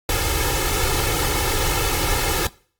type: noise with comb filter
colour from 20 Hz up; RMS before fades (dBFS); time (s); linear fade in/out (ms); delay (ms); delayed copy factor
pink; -21; 0.09-2.47; 2; 2.3; +0.9
effects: noise-tail reverb RT60 0.5 s tail -22 dB re dry + AAC 64 kbps